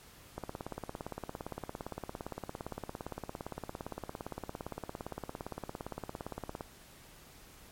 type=click train; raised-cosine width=1 ms; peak=-24 dBFS; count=110; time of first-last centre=0.38-6.609 s; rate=17.5 Hz; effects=pink hiss -56 dBFS RMS until 7.71 s + MP3 64 kbps